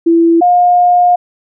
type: tone pair in turn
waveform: sine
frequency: 334 / 712 Hz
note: E4 / F5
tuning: +23 / +33 cents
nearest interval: octave + minor second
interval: 1310 cents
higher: second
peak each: -5 dBFS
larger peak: neither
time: 0.06-0.41 / 0.41-1.16 s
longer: second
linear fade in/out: 10 ms
effects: none